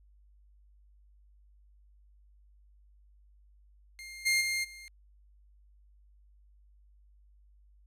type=tone with level steps; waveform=sawtooth; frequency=2117 Hz; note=C7; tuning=20 cents sharp; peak=-40 / -21 / -26 / -43 dBFS; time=3.99-4.88 s; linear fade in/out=0 ms; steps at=4.25 / 4.4 / 4.63 s; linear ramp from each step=20 ms; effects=added 50 Hz sine -58 dBFS peak until 7.86 s + low-pass 12000 Hz 12 dB/octave